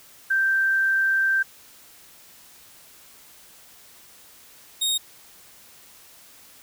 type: tone pair in turn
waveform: sine / sawtooth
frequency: 1567 / 3727 Hz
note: G6 / A#7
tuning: -1 / -1 cents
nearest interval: octave + minor third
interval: 1500 cents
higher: second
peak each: -18 dBFS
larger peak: neither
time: 0.3-1.43 / 4.81-4.98 s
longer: first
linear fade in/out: 10 ms
effects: white hiss -50 dBFS RMS until 6.62 s